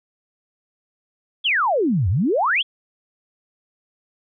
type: exponential two-way sweep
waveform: sine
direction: down then up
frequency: 3507 to 82.41 to 3507 Hz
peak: -16 dBFS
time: 1.44-2.63 s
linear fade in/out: 20 ms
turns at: 2.09 s
effects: none